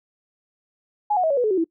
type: tone with pitch steps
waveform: sine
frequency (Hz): 835 / 731.1 / 640.2 / 560.5 / 490.8 / 429.7 / 376.3 / 329.5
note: G#5 / F#5 / D#5 / C#5 / B4 / A4 / F#4 / E4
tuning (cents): +9 / -21 / +49 / +19 / -11 / -41 / +29 / -1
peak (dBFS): -17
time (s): 1.1-1.644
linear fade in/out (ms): 10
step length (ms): 68
effects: noise-tail reverb RT60 0.1 s tail -22 dB re dry